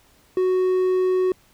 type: tone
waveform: triangle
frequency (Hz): 370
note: F#4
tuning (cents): 0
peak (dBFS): -15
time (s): 0.37-1.32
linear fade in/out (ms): 2
effects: pink hiss -57 dBFS RMS until 1.53 s